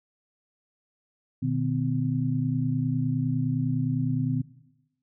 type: tone cluster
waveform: sine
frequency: 122.5 / 152.3 / 255.1 Hz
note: B2 / D#3 / C4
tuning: -14 / -37 / -44 cents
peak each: -28 dBFS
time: 1.42-4.42 s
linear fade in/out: 10 ms
effects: noise-tail reverb RT60 1.0 s tail -19 dB re dry

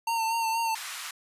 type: tone with vibrato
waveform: square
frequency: 907 Hz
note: A#5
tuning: 48 cents flat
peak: -26 dBFS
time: 0.07-0.75 s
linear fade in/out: 5 ms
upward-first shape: sine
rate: 4.2 Hz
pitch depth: 31 cents each way
type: band-pass noise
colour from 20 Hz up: pink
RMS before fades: -38 dBFS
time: 0.75-1.11 s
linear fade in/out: 5 ms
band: 1100 to 13000 Hz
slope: 24 dB/octave
effects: resampled to 32000 Hz

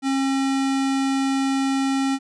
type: tone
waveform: square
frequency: 270 Hz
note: C#4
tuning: 45 cents flat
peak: -20 dBFS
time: 0.02-2.19 s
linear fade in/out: 50 ms
effects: resampled to 22050 Hz

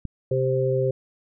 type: click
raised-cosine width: 5 ms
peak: -18 dBFS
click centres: 0.053 s
type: harmonic tone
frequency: 130.81 Hz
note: C3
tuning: in tune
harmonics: 1 / 3 / 4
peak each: -24 / -24 / -24 dBFS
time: 0.31-0.91 s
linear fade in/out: 5 ms
effects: none

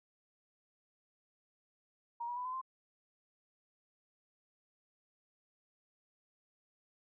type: tone with pitch steps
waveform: sine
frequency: 942 / 966.8 / 992.3 / 1018.4 / 1045.2 Hz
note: A#5 / B5 / B5 / C6 / C6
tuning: +18 / -37 / +8 / -47 / -2 cents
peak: -37 dBFS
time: 2.2-2.615 s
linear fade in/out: 10 ms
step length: 83 ms
effects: none

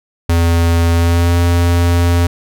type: tone with pitch glide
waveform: square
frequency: 84.4 to 86.32 Hz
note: E2 to F2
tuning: +41 to -20 cents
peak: -10 dBFS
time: 0.29-2.27 s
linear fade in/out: 5 ms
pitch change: +39 cents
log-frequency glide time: 0.94-1.37 s
effects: none

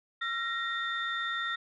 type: tone cluster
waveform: sine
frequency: 1362 / 1873 / 3596 Hz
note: F6 / A#6 / A7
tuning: -44 / +8 / +37 cents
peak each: -34 / -33 / -37 dBFS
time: 0.21-1.56 s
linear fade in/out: 10 ms
effects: tanh soft clip ceiling -21 dBFS

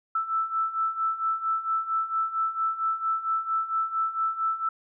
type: beating tone pair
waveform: sine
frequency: 1318.5 / 1322.9 Hz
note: E6 / E6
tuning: 0 / +6 cents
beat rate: 4.4 Hz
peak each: -30 / -26 dBFS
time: 0.15-4.69 s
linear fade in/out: 5 ms
effects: none

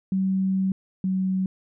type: tone pair in turn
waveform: sine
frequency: 190.5 / 188.31 Hz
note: G3 / F#3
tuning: -49 / +31 cents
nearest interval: unison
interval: 20 cents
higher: first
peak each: -20 / -21 dBFS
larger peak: first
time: 0.12-0.72 / 1.04-1.46 s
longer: first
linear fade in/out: 2 ms
effects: none

